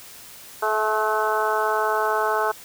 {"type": "harmonic tone with a mistuned harmonic", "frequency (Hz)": 215.4, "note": "A3", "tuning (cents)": -37, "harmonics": [2, 3, 4, 5, 6, 7], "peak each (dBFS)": [-26, -27, -25, -27, -27, -28], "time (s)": [0.62, 2.52], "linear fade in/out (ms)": 10, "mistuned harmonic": 3, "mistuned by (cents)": 23, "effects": ["white hiss -43 dBFS RMS until 2.64 s"]}